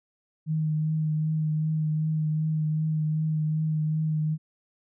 sine tone with vibrato, 155.56 Hz, D#3, in tune, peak -23 dBFS, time 0.46-4.38 s, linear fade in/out 50 ms, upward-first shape triangle, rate 2.6 Hz, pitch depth 22 cents each way, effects none

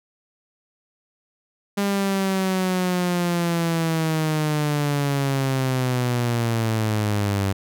sawtooth linear sweep, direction down, 201.5 to 96.8 Hz, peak -16 dBFS, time 1.77-7.53 s, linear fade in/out 10 ms, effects none

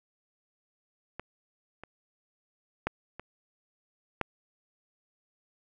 clicks, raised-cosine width 0.5 ms, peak -22 / -28 / -13 / -25 / -13 dBFS, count 5, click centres 1.196 / 1.836 / 2.87 / 3.196 / 4.213 s, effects none

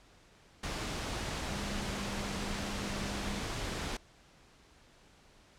sine tone in noise, 201.1 Hz, G3, 44 cents sharp, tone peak -41 dBFS, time 1.5-3.39 s, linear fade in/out 5 ms, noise pink, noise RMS -37 dBFS, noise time 0.63-3.97 s, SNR -7 dB, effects pink hiss -61 dBFS RMS until 5.58 s + low-pass 7000 Hz 12 dB/octave

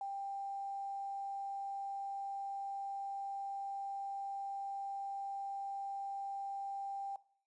sine tone with quantisation, 791 Hz, G5, 15 cents sharp, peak -38 dBFS, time 0.01-7.16 s, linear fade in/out 2 ms, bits 11, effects noise-tail reverb RT60 0.5 s tail -19 dB re dry + resampled to 22050 Hz

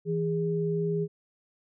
sine tone pair together, 164.2 / 410.1 Hz, E3 / G#4, -6 / -22 cents, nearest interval octave + major third, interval 1584 cents, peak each -28 dBFS, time 0.05-1.08 s, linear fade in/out 50 ms, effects none

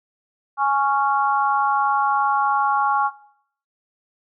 sine chord, Db major, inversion second, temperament just, 831.5 / 1108.7 / 1385.9 Hz, Ab5 / Db6 / F6, +2 / 0 / -14 cents, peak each -19 / -20 / -24 dBFS, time 0.57-3.11 s, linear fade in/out 50 ms, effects noise-tail reverb RT60 0.6 s tail -17 dB re dry

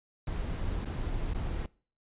brown noise with dropouts, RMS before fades -33 dBFS, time 0.27-1.66 s, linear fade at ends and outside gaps 2 ms, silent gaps 0.848-0.856 / 1.335-1.347 s, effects noise-tail reverb RT60 0.4 s tail -22 dB re dry + resampled to 8000 Hz

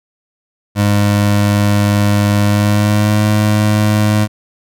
25% pulse tone with pitch glide, 102.7 to 105.77 Hz, G#2 to G#2, -19 to +32 cents, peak -6 dBFS, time 0.75-4.28 s, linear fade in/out 50 ms, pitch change +51 cents, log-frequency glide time 2.39-3.24 s, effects none

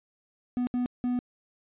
triangle tone bursts at uneven times, 246.9 Hz, B3, in tune, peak -23 dBFS, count 3, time 0.57-0.67 / 0.74-0.86 / 1.04-1.19 s, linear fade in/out 0 ms, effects resampled to 8000 Hz

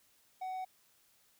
triangle tone, 748 Hz, F#5, 19 cents sharp, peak -35 dBFS, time 0.41-0.65 s, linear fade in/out 10 ms, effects white hiss -69 dBFS RMS until 1.39 s

